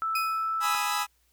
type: tone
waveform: sine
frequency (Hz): 1318.5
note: E6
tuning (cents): 0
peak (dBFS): -26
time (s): 0.02-0.75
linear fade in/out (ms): 0
type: tone with exponential decay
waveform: 30% pulse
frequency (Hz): 2499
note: D#7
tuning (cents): +7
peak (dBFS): -24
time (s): 0.15-0.61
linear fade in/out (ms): 5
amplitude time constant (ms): 99
type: chord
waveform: sawtooth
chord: E major seventh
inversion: first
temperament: equal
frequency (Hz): 830.6 / 987.8 / 1244.5 / 1318.5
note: G#5 / B5 / D#6 / E6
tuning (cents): 0 / 0 / 0 / 0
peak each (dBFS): -28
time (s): 0.6-1.07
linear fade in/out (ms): 50
effects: added 60 Hz sine -69 dBFS peak until 1.32 s + white hiss -69 dBFS RMS until 1.32 s